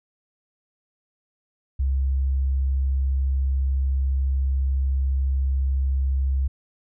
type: tone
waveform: sine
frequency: 67 Hz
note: C2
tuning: 42 cents sharp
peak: -19 dBFS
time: 1.79-6.48 s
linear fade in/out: 10 ms
effects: none